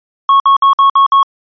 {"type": "tone bursts", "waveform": "triangle", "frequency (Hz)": 1100, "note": "C#6", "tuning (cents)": -14, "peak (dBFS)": -3, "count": 6, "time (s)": [0.29, 1.23], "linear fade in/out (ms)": 2, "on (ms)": 110, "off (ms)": 56, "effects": ["resampled to 11025 Hz"]}